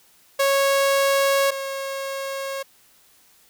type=tone pair in turn; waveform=sawtooth; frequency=551 / 545 Hz; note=C#5 / C#5; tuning=-11 / -29 cents; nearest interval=unison; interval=18 cents; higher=first; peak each=-13 / -23 dBFS; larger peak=first; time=0.39-1.51 / 1.51-2.63 s; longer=neither; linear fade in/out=10 ms; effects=white hiss -56 dBFS RMS until 3.49 s

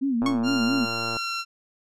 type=tone with vibrato; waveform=sine; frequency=253.2 Hz; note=B3; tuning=43 cents sharp; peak=-21 dBFS; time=0.01-0.86 s; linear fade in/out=20 ms; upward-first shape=sine; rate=4.4 Hz; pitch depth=170 cents each way
type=click train; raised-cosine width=1 ms; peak=-19 dBFS; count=110; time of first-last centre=0.22-1.168 s; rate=115 Hz
type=tone with exponential decay; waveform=sawtooth; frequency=1100 Hz; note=C#6; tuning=14 cents flat; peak=-18 dBFS; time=0.26-0.41 s; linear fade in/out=2 ms; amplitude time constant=31 ms
type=tone with pitch glide; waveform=15% pulse; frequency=1395 to 1362.4 Hz; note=F6 to F6; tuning=-2 to -43 cents; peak=-20 dBFS; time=0.43-1.45 s; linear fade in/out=50 ms; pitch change=-41 cents; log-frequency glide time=0.55-1.33 s
effects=low-pass 7000 Hz 12 dB/octave

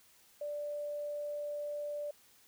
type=tone; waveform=sine; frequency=587 Hz; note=D5; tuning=1 cent flat; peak=-36 dBFS; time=0.41-2.11 s; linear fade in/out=5 ms; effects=white hiss -64 dBFS RMS until 2.47 s

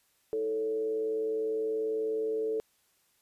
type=tone with frequency modulation; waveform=sine; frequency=439.8 Hz; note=A4; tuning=1 cent flat; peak=-28 dBFS; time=0.33-2.6 s; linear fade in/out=0 ms; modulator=119 Hz; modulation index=0.39; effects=white hiss -70 dBFS RMS until 3.21 s + resampled to 32000 Hz

